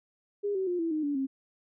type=tone with pitch steps; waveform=sine; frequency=407.5 / 380.2 / 354.7 / 331 / 308.8 / 288.1 / 268.8 Hz; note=G#4 / F#4 / F4 / E4 / D#4 / D4 / C4; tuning=-33 / +47 / +27 / +7 / -13 / -33 / +47 cents; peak=-27 dBFS; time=0.43-1.27 s; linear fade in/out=20 ms; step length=120 ms; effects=none